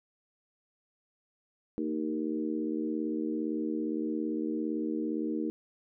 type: harmonic tone with a mistuned harmonic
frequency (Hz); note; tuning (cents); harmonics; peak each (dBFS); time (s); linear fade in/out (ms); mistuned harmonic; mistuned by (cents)
77.6; D#2; -4; 3 / 4 / 5 / 6; -35 / -32 / -38 / -40; 1.78-5.5; 0; 3; -31
effects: none